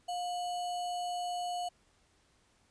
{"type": "tone with sample-and-hold", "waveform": "sine", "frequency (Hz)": 710, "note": "F5", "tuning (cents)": 28, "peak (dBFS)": -33, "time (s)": [0.08, 1.69], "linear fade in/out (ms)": 10, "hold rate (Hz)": 3675, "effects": ["pink hiss -69 dBFS RMS until 2.7 s", "resampled to 22050 Hz"]}